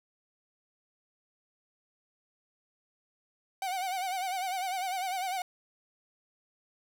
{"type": "tone with vibrato", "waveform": "45% pulse", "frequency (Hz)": 749, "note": "F#5", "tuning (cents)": 21, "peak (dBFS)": -31, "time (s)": [3.62, 5.42], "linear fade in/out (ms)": 2, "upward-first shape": "sine", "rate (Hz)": 10, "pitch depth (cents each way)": 79, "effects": []}